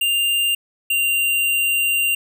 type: tone pair in turn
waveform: square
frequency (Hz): 2794 / 2778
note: F7 / F7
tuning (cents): 0 / -10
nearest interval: unison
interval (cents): 10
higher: first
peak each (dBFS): -17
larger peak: neither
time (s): 0.01-0.55 / 0.9-2.15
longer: second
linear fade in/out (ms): 5
effects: none